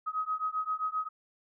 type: beating tone pair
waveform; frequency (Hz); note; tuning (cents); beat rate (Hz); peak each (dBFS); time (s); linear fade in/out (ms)
sine; 1261 / 1268.6; D#6 / D#6; +23 / +33; 7.6; -33 / -33; 0.06-1.09; 20
effects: none